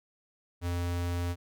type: tone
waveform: square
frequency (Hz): 87.31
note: F2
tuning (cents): 0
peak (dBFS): -30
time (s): 0.61-1.36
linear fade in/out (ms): 50
effects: none